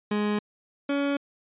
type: tone pair in turn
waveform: 30% pulse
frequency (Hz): 208.6 / 282.2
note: G#3 / C#4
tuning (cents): +8 / +31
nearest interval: perfect fourth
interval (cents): 523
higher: second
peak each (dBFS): -21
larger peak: neither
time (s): 0.11-0.39 / 0.89-1.17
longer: neither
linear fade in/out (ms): 5
effects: resampled to 8000 Hz